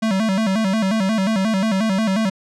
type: tone with vibrato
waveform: square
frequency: 205.6 Hz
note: G#3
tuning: 17 cents flat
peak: -17 dBFS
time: 0.02-2.3 s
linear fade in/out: 10 ms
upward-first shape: square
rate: 5.6 Hz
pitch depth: 130 cents each way
effects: low-pass 7000 Hz 12 dB/octave